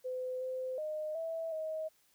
sine tone with pitch steps, 509 / 515 / 615 / 654 / 631 Hz, C5 / C5 / D#5 / E5 / D#5, -48 / -28 / -20 / -14 / +24 cents, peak -35 dBFS, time 0.04-1.89 s, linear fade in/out 20 ms, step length 370 ms, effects white hiss -70 dBFS RMS until 2.14 s

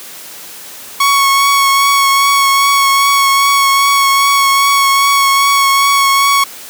sawtooth tone with vibrato, 1108.7 Hz, C#6, in tune, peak -4 dBFS, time 1-6.44 s, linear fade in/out 5 ms, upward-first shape triangle, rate 2.5 Hz, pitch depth 20 cents each way, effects white hiss -31 dBFS RMS until 6.69 s + high-pass 150 Hz 12 dB/octave

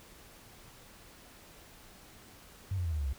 sine tone with pitch steps, 96.3 / 89.33 / 82.87 / 76.88 / 71.31 / 66.16 Hz, G2 / F2 / E2 / D#2 / C#2 / C2, -30 / +40 / +10 / -20 / +50 / +20 cents, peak -30 dBFS, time 2.71-3.13 s, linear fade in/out 5 ms, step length 70 ms, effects pink hiss -55 dBFS RMS until 3.18 s

